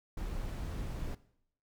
brown noise, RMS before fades -38 dBFS, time 0.17-1.15 s, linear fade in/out 5 ms, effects noise-tail reverb RT60 0.7 s tail -18 dB re dry

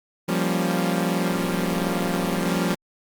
sawtooth chord, G half-diminished seventh, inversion third, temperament equal, 174.61 / 196 / 233.1 / 277.2 Hz, F3 / G3 / Bb3 / Db4, 0 / 0 / 0 / 0 cents, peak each -20 / -22 / -25 / -25 dBFS, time 0.28-2.75 s, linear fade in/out 10 ms, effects Opus 32 kbps

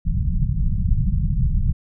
pink low-pass noise, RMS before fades -19 dBFS, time 0.05-1.73 s, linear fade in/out 20 ms, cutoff 180 Hz, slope 48 dB/octave, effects none

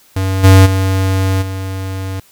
square tone with level steps, 95.3 Hz, G2, 48 cents flat, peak -14 / -3 / -12 / -20 dBFS, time 0.16-2.2 s, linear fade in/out 5 ms, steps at 0.43 / 0.65 / 1.41 s, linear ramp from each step 20 ms, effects white hiss -48 dBFS RMS until 2.31 s

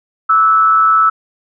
sine tone with frequency modulation, 1311 Hz, E6, 10 cents flat, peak -7 dBFS, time 0.29-1.1 s, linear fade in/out 10 ms, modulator 160 Hz, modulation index 0.43, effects none

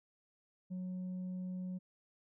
sine tone with tanh clipping, 183.4 Hz, F#3, 15 cents flat, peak -39 dBFS, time 0.7-1.79 s, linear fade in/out 20 ms, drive 2 dB, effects none

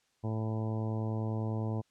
harmonic tone, 110 Hz, A2, in tune, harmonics 1 / 2 / 3 / 4 / 5 / 6 / 7 / 8 / 9, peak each -32 / -38 / -42 / -44 / -46 / -48 / -49 / -50 / -51 dBFS, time 0.23-1.82 s, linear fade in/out 20 ms, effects white hiss -73 dBFS RMS until 1.9 s + low-pass 7000 Hz 12 dB/octave

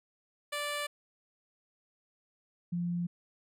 10% pulse / sine tone pair in turn, 585 / 173.92 Hz, D5 / F3, -7 / -7 cents, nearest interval octave + major sixth, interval 2100 cents, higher first, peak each -25 / -30 dBFS, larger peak first, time 0.52-0.87 / 2.72-3.07 s, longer neither, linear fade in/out 10 ms, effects resampled to 32000 Hz

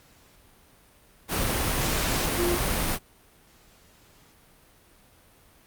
sine tone in noise, 349.2 Hz, F4, in tune, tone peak -24 dBFS, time 2.36-2.59 s, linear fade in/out 50 ms, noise pink, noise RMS -26 dBFS, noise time 1.28-2.99 s, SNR -1 dB, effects pink hiss -57 dBFS RMS until 5.66 s + Opus 48 kbps

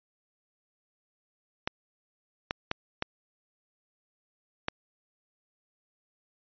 clicks, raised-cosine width 0.3 ms, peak -12 dBFS, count 5, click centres 1.675 / 2.509 / 2.714 / 3.024 / 4.684 s, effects resampled to 11025 Hz

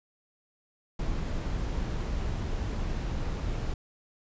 brown noise, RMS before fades -31 dBFS, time 0.99-3.74 s, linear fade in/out 5 ms, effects resampled to 16000 Hz

